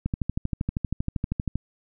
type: click train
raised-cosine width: 5 ms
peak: -13 dBFS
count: 20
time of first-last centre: 0.06-1.556 s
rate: 12.7 Hz
effects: none